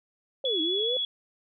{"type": "linear two-way sweep", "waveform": "sine", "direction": "down then up", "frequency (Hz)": [554.4, 304.3, 522], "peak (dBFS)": -28, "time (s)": [0.44, 0.97], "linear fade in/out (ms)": 2, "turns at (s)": 0.61}
{"type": "tone with vibrato", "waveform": "sine", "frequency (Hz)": 3384, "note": "G#7", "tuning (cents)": 32, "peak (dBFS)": -26, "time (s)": [0.45, 1.05], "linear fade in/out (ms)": 2, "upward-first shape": "sine", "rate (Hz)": 4.7, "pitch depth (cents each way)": 9}
{"effects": []}